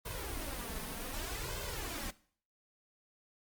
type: noise with flanger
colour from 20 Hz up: pink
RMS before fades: -40 dBFS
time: 0.05-2.11 s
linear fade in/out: 10 ms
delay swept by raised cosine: 1.9 to 4.6 ms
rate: 0.65 Hz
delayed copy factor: +0.8
effects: noise-tail reverb RT60 0.5 s tail -19 dB re dry + Opus 32 kbps